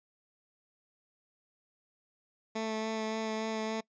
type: tone with vibrato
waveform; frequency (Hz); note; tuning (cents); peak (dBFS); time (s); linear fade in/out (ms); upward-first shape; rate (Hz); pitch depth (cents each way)
15% pulse; 220; A3; 0; -26; 2.55-3.81; 10; sine; 3.5; 13
effects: noise-tail reverb RT60 0.1 s tail -23 dB re dry + resampled to 16000 Hz